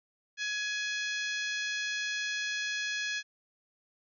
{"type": "harmonic tone with a mistuned harmonic", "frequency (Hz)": 839, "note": "G#5", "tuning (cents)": 17, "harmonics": [2, 3, 4, 5, 6, 7, 8], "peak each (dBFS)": [-34, -38, -40, -42, -44, -45, -46], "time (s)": [0.37, 3.23], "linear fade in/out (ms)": 50, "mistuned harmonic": 8, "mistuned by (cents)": -32, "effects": []}